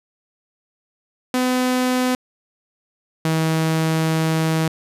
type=tone pair in turn; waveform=sawtooth; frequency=252.9 / 160.26 Hz; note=B3 / E3; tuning=+41 / -49 cents; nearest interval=minor sixth; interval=790 cents; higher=first; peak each=-13 dBFS; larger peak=neither; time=1.34-2.15 / 3.25-4.68 s; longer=second; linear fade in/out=2 ms; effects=resampled to 32000 Hz